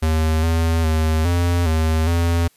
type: tone with pitch steps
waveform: square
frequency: 79.2 / 82.1 / 79.1 / 87 / 79.6 / 84.9 Hz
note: D#2 / E2 / D#2 / F2 / D#2 / F2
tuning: +31 / -6 / +29 / -6 / +40 / -48 cents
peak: -16 dBFS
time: 0.02-2.48 s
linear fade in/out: 10 ms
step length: 410 ms
effects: white hiss -57 dBFS RMS until 2.56 s + resampled to 32000 Hz